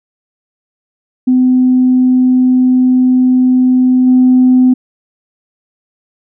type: tone with level steps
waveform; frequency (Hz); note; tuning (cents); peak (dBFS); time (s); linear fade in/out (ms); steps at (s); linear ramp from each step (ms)
sine; 254.2; C4; -50; -5 / -3; 1.27-4.74; 10; 4.06; 20
effects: tanh soft clip ceiling 0 dBFS